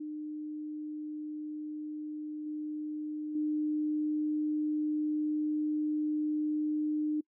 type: tone with level steps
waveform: sine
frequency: 303.2 Hz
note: D#4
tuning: 45 cents flat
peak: -36 / -34 / -28 dBFS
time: 0-7.21 s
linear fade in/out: 10 ms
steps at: 2.46 / 3.35 s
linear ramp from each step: 5 ms
effects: noise-tail reverb RT60 0.1 s tail -26 dB re dry